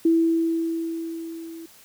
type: tone with level ramp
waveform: sine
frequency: 329.6 Hz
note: E4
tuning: in tune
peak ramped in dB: -14 to -36 dBFS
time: 0.05-1.66 s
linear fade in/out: 5 ms
effects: white hiss -51 dBFS RMS until 1.84 s